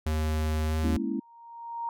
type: tone with pitch glide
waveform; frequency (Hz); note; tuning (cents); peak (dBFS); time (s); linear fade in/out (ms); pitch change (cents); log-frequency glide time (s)
square; 77.78 to 78.82; D#2 to D#2; 0 to +23; -26; 0.06-0.97; 5; +23; 0.68-0.76
type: chord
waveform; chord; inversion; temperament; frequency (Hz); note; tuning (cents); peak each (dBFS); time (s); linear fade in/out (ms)
sine; A# half-diminished seventh; third; equal with one note detuned; 207.7 / 235.5 / 277.2 / 329.6; G#3 / A#3 / C#4 / E4; 0 / +18 / 0 / 0; -33; 0.83-1.2; 10
type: tone with exponential growth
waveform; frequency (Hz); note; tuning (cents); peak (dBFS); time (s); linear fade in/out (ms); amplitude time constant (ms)
sine; 932.3; A#5; 0; -28; 0.87-1.89; 1; 220
effects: none